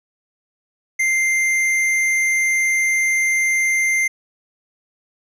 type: tone with hard clipping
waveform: triangle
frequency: 2093 Hz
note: C7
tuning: in tune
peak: -17 dBFS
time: 0.99-4.08 s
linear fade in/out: 10 ms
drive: 13 dB
effects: none